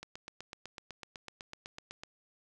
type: click train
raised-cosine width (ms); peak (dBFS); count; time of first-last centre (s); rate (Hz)
0.2; -26; 17; 0.03-2.035; 7.98
effects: none